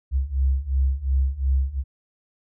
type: beating tone pair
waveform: sine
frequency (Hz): 65.4 / 68.2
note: C2 / C#2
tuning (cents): 0 / -28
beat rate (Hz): 2.8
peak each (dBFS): -23 / -21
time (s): 0.11-1.84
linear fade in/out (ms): 50
effects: none